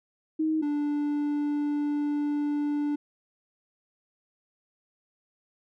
sine / triangle tone pair in turn, 314 / 292.9 Hz, D#4 / D4, +16 / -5 cents, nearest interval minor second, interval 121 cents, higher first, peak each -23 dBFS, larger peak neither, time 0.39-0.62 / 0.62-2.96 s, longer second, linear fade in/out 10 ms, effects none

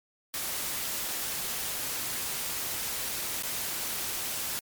white noise with dropouts, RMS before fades -33 dBFS, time 0.34-4.59 s, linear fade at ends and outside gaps 0 ms, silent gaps 3.424-3.434 s, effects MP3 96 kbps

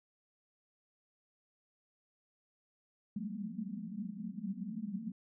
white band-pass noise, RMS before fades -41 dBFS, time 3.16-5.12 s, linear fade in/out 5 ms, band 180 to 230 Hz, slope 96 dB/octave, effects none

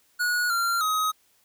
square tone with pitch steps, 1456 / 1380 / 1263 Hz, F#6 / F6 / D#6, -28 / -21 / +26 cents, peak -23 dBFS, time 0.19-1.12 s, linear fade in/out 20 ms, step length 310 ms, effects white hiss -64 dBFS RMS until 1.44 s

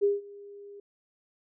sine tone with ADSR envelope, 404.8 Hz, G#4, 44 cents flat, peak -19 dBFS, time 0.01-0.8 s, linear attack 29 ms, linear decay 170 ms, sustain -24 dB, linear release 4 ms, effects none

